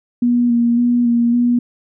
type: tone with vibrato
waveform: sine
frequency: 238.9 Hz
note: A#3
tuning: 43 cents sharp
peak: -11 dBFS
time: 0.22-1.59 s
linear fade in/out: 5 ms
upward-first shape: square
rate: 1.8 Hz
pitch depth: 20 cents each way
effects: none